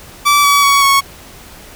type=tone with pitch steps; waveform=sawtooth; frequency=1157 / 1139.8 / 1122.8 / 1106 Hz; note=D6 / C#6 / C#6 / C#6; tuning=-26 / +48 / +22 / -4 cents; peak=-4 dBFS; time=0.25-1.01 s; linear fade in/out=20 ms; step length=190 ms; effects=pink hiss -37 dBFS RMS until 1.75 s